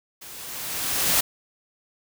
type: noise with level ramp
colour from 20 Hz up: white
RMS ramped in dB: -42 to -19 dBFS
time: 0.21-1.21 s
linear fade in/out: 10 ms
effects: none